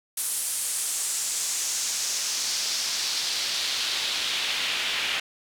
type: noise with band-pass filter sweep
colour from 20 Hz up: pink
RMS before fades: -28 dBFS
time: 0.17-5.2 s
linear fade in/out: 5 ms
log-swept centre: 10000 to 2800 Hz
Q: 1.9
effects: none